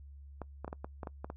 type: clicks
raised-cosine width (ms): 1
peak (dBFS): -26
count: 9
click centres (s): 0.417 / 0.646 / 0.679 / 0.729 / 0.845 / 1.032 / 1.072 / 1.245 / 1.301
effects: noise-tail reverb RT60 0.1 s tail -24 dB re dry + added 70 Hz sine -48 dBFS peak until 1.36 s